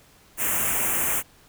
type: band-stop noise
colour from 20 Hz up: white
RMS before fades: -24 dBFS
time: 0.37-1.23 s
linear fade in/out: 50 ms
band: 2900 to 6700 Hz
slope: 48 dB/octave
effects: pink hiss -55 dBFS RMS until 1.48 s